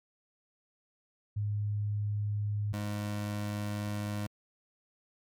sine / 25% pulse tone pair in turn, 103.83 / 103.83 Hz, G#2 / G#2, 0 / 0 cents, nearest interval unison, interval 0 cents, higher neither, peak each -29 / -29 dBFS, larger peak neither, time 1.36-2.73 / 2.73-4.27 s, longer second, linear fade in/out 10 ms, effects MP3 96 kbps

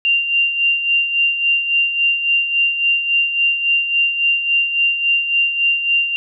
sine tone with tremolo, 2779 Hz, F7, 9 cents flat, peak -11 dBFS, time 0.05-6.16 s, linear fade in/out 0 ms, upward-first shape sine, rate 3.6 Hz, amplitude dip 60%, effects none

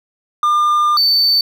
triangle tone pair in turn, 1202 / 4538 Hz, D6 / C#8, +40 / +40 cents, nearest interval octave + major seventh, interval 2300 cents, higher second, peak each -9 dBFS, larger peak neither, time 0.43-0.97 / 0.97-1.41 s, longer first, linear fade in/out 2 ms, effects none

